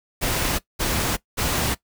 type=noise bursts; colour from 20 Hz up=pink; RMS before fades=-23 dBFS; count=3; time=0.21-1.75 s; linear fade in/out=20 ms; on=380 ms; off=200 ms; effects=noise-tail reverb RT60 0.1 s tail -19 dB re dry